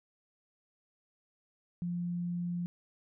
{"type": "tone", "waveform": "sine", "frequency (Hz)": 174.61, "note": "F3", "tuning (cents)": 0, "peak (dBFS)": -32, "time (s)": [1.82, 2.66], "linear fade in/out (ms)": 0, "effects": []}